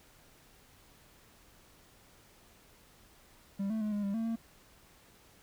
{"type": "tone with pitch steps", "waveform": "triangle", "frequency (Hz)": [197.4, 220.3, 212.3, 205.9, 198.8, 225.8, 227.6], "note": ["G3", "A3", "G#3", "G#3", "G3", "A3", "A#3"], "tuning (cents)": [12, 2, 38, -15, 25, 45, -41], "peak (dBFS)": -29, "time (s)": [3.59, 4.36], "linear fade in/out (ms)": 10, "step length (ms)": 110, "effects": ["pink hiss -61 dBFS RMS until 5.42 s"]}